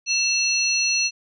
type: tone cluster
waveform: sine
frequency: 2666 / 4275 / 5900 Hz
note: E7 / C8 / F#8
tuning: +19 / +36 / -6 cents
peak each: -23 dBFS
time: 0.06-1.11 s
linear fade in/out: 50 ms
effects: none